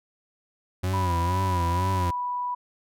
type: tone with vibrato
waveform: 40% pulse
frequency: 89.9 Hz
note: F#2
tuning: 49 cents flat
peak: -23 dBFS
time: 0.83-2.11 s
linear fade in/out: 10 ms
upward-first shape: sine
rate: 2.1 Hz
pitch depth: 99 cents each way
type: tone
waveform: sine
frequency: 984 Hz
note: B5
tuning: 7 cents flat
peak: -26 dBFS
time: 0.93-2.55 s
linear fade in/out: 10 ms
effects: none